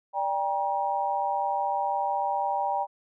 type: tone cluster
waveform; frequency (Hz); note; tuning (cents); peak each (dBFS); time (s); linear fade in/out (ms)
sine; 587 / 795 / 949; D5 / G5 / A#5; -1 / +24 / +31; -33 / -27 / -29; 0.13-2.87; 50
effects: none